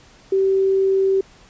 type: tone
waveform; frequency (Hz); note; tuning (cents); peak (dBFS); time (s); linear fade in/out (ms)
sine; 385.9; G4; -27; -14; 0.32-1.21; 5
effects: pink hiss -49 dBFS RMS until 1.49 s + resampled to 16000 Hz